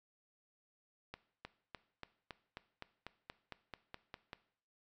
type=accelerating click train; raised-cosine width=0.3 ms; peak=-29 dBFS; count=14; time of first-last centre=1.14-4.331 s; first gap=310 ms; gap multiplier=0.96; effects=noise-tail reverb RT60 0.6 s tail -17 dB re dry